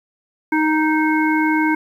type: harmonic tone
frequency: 311.1 Hz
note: D#4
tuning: in tune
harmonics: 1 / 3 / 5 / 7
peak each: -16 / -21 / -23 / -24 dBFS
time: 0.52-1.75 s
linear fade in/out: 5 ms
effects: 8-bit